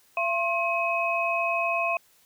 sine tone cluster, 679 / 1068 / 2540 Hz, F5 / C6 / D#7, -49 / +35 / +35 cents, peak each -27 / -29 / -27 dBFS, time 0.17-1.97 s, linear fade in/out 2 ms, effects white hiss -61 dBFS RMS until 2.25 s

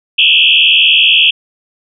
sine tone with frequency modulation, 2960 Hz, F#7, in tune, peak -5 dBFS, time 0.18-1.31 s, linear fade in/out 10 ms, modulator 79.2 Hz, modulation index 5, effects none

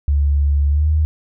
sine tone with pitch glide, 71.6 to 77.18 Hz, D2 to D#2, -43 to -13 cents, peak -12 dBFS, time 0.08-1.05 s, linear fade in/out 0 ms, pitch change +130 cents, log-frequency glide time 0.69-0.89 s, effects none

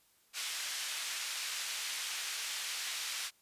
pink band-pass noise, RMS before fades -39 dBFS, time 0.33-3.31 s, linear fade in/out 50 ms, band 2200 to 8800 Hz, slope 12 dB/octave, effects white hiss -69 dBFS RMS until 3.41 s + resampled to 32000 Hz

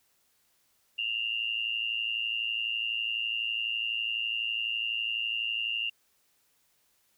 sine tone with amplitude modulation, 2794 Hz, F7, in tune, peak -25 dBFS, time 0.98-5.9 s, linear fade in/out 10 ms, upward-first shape sine, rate 112 Hz, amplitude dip 80%, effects white hiss -70 dBFS RMS until 7.17 s

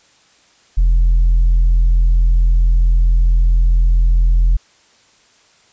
sine tone with tanh clipping, 42.25 Hz, E1, 43 cents sharp, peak -9 dBFS, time 0.77-4.57 s, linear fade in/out 10 ms, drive 1 dB, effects white hiss -52 dBFS RMS until 5.72 s + resampled to 16000 Hz

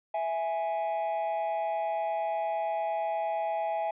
triangle tone pair together, 659.2 / 830.6 Hz, E5 / G#5, 0 / 0 cents, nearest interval major third, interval 400 cents, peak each -28 dBFS, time 0.14-3.91 s, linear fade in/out 5 ms, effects tanh soft clip ceiling -22 dBFS + resampled to 8000 Hz

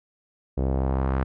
sawtooth tone with low-pass filter sweep, 66.2 Hz, C2, 21 cents sharp, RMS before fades -24 dBFS, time 0.57-1.24 s, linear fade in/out 10 ms, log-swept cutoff 500 to 1500 Hz, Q 1.4, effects none

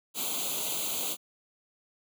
white noise with comb filter, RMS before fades -32 dBFS, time 0.14-1.17 s, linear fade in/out 50 ms, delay 0.28 ms, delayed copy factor +0.9, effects high-pass 200 Hz 12 dB/octave

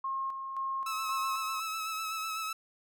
sine tone with tremolo, 1074 Hz, C6, 45 cents sharp, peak -31 dBFS, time 0.04-1.6 s, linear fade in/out 5 ms, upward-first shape square, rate 1.9 Hz, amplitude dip 45%
sawtooth tone with vibrato, 1299 Hz, E6, 26 cents flat, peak -30 dBFS, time 0.86-2.53 s, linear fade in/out 5 ms, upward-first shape sine, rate 8 Hz, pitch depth 28 cents each way
effects none

